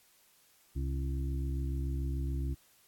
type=harmonic tone; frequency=67 Hz; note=C2; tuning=42 cents sharp; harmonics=1 / 2 / 4 / 5; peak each=-32 / -38 / -44 / -46 dBFS; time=0.75-2.55 s; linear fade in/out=20 ms; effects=white hiss -65 dBFS RMS until 2.87 s + AAC 64 kbps